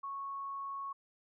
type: tone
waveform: sine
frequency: 1104 Hz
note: C#6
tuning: 7 cents flat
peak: -38 dBFS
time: 0.03-0.93 s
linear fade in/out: 10 ms
effects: none